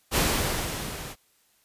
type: noise with level ramp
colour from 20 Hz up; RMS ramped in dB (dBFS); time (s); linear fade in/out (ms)
pink; -21 to -39; 0.11-1.16; 50
effects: white hiss -65 dBFS RMS until 1.64 s + resampled to 32000 Hz